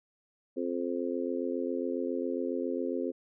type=harmonic tone; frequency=87.31 Hz; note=F2; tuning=in tune; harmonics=3 / 4 / 5 / 6; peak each=-34 / -35 / -36 / -37 dBFS; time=0.56-3.12 s; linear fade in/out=20 ms; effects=none